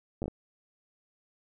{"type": "slowing click train", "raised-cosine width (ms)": 2, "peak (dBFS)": -21, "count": 5, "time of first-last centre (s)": [0.22, 0.281], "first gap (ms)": 9, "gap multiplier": 1.36, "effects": []}